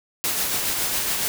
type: noise with tremolo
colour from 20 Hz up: white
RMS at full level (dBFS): -23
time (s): 0.24-1.28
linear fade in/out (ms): 0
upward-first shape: sine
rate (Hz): 7.2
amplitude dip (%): 30
effects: none